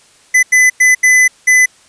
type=tone bursts at uneven times; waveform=square; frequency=2010 Hz; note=B6; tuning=30 cents sharp; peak=-6 dBFS; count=5; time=0.34-0.43 / 0.52-0.7 / 0.8-0.95 / 1.03-1.28 / 1.47-1.66 s; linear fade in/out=10 ms; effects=white hiss -47 dBFS RMS until 1.88 s + resampled to 22050 Hz